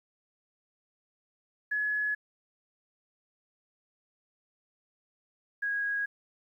sine tone pair in turn, 1696 / 1648.7 Hz, G#6 / G#6, +36 / -13 cents, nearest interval unison, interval 49 cents, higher first, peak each -27 / -28 dBFS, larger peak first, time 1.71-2.15 / 5.62-6.06 s, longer neither, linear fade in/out 10 ms, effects 11-bit

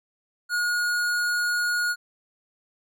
sine tone with hard clipping, 1441 Hz, F#6, 46 cents flat, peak -24 dBFS, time 0.49-1.96 s, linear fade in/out 50 ms, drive 15 dB, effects none

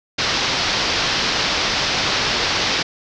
white low-pass noise, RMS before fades -20 dBFS, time 0.18-2.83 s, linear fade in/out 10 ms, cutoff 5500 Hz, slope 48 dB/octave, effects none

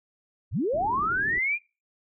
sine linear sweep, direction up, 55 to 2460 Hz, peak -23 dBFS, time 0.51-1.59 s, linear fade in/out 50 ms
white low-pass noise, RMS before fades -39 dBFS, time 0.73-1.39 s, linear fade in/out 10 ms, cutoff 420 Hz, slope 96 dB/octave
effects noise-tail reverb RT60 0.3 s tail -24 dB re dry

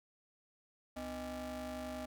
35% pulse ring-modulated tone, 185 Hz, F#3, in tune, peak -36 dBFS, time 0.96-2.06 s, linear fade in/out 10 ms, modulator 437 Hz, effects none

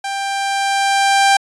sawtooth tone with level ramp, 790 Hz, G5, 13 cents sharp, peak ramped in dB -17 to -5 dBFS, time 0.04-1.37 s, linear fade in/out 5 ms, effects resampled to 22050 Hz

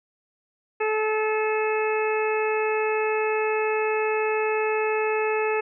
harmonic tone, 432.8 Hz, A4, 29 cents flat, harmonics 1 / 2 / 3 / 4 / 5 / 6, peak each -23 / -29 / -33 / -34 / -35 / -31 dBFS, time 0.8-5.61 s, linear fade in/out 10 ms, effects none

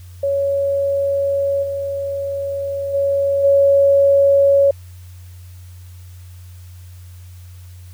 sine tone with level steps, 557 Hz, C#5, 8 cents sharp, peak -15 / -20 / -14 / -9 dBFS, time 0.23-4.71 s, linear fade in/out 5 ms, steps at 1.62 / 2.93 / 3.43 s, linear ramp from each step 20 ms, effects added 90 Hz sine -35 dBFS peak until 7.93 s + white hiss -51 dBFS RMS until 7.93 s

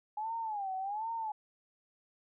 sine tone with vibrato, 832 Hz, G#5, 3 cents sharp, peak -34 dBFS, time 0.17-1.32 s, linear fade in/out 5 ms, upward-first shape sine, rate 1.3 Hz, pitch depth 170 cents each way, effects none

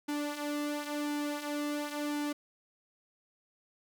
sawtooth tone with flanger, 293.7 Hz, D4, in tune, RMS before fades -35 dBFS, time 0.08-2.33 s, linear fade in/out 10 ms, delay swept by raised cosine 1.8 to 4.7 ms, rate 0.95 Hz, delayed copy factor -0.6, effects none

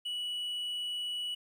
triangle tone, 2942 Hz, F#7, 11 cents flat, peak -32 dBFS, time 0.05-1.35 s, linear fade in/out 10 ms, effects 11-bit

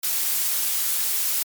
blue noise, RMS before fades -23 dBFS, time 0.03-1.43 s, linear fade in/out 5 ms, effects MP3 96 kbps

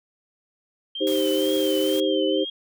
sine tone with vibrato, 3136 Hz, G7, in tune, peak -29 dBFS, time 0.95-2.5 s, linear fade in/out 5 ms, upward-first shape triangle, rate 2.1 Hz, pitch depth 77 cents each way
sine chord, C minor, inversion first, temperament equal with one note detuned, 311.1 / 392 / 525.4 Hz, Eb4 / G4 / C5, 0 / 0 / +7 cents, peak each -24 dBFS, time 1-2.45 s, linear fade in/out 20 ms
white noise, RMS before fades -36 dBFS, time 1.07-2 s, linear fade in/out 0 ms
effects none

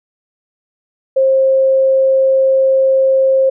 sine tone, 532 Hz, C5, 29 cents sharp, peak -8 dBFS, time 1.16-3.5 s, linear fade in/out 10 ms, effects none

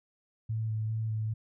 sine tone with vibrato, 110 Hz, A2, in tune, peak -29 dBFS, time 0.49-1.34 s, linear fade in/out 10 ms, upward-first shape square, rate 2.5 Hz, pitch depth 14 cents each way, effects none

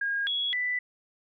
sine tone with pitch steps, 1627 / 3348 / 1985 Hz, G#6 / G#7 / B6, -36 / +13 / +8 cents, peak -26 dBFS, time 0.01-0.79 s, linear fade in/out 5 ms, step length 260 ms, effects none

